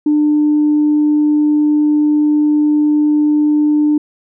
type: tone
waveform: sine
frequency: 299.2 Hz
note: D4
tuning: 32 cents sharp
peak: -8 dBFS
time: 0.06-3.98 s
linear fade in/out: 5 ms
effects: tanh soft clip ceiling -5 dBFS